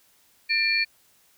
sine tone cluster, 1799 / 2372 / 4401 Hz, A6 / D7 / C#8, +38 / +17 / -13 cents, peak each -29 / -22 / -26 dBFS, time 0.49-0.85 s, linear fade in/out 20 ms, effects white hiss -61 dBFS RMS until 1.37 s

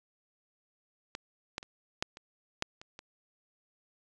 clicks, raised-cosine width 0.2 ms, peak -20 / -17 / -28 / -12 / -29 / -12 / -30 / -28 dBFS, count 8, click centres 1.151 / 1.581 / 1.629 / 2.025 / 2.171 / 2.624 / 2.815 / 2.991 s, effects resampled to 22050 Hz

